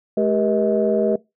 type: tone cluster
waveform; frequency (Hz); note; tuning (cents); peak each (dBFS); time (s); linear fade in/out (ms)
sine; 214.3 / 393.9 / 477.3 / 635; A3 / G4 / A#4 / D#5; -45 / +8 / +41 / +35; -21; 0.17-1.16; 5
effects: noise-tail reverb RT60 0.2 s tail -20 dB re dry + tanh soft clip ceiling -6 dBFS